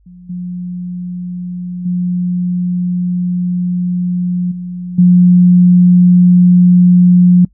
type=tone with level steps; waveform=sine; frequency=178.6 Hz; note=F3; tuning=39 cents sharp; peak=-33 / -19 / -12 / -20 / -3 dBFS; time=0.06-7.45 s; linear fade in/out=5 ms; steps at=0.29 / 1.85 / 4.51 / 4.98 s; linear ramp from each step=10 ms; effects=noise-tail reverb RT60 0.1 s tail -25 dB re dry + added 50 Hz sine -48 dBFS peak until 7.53 s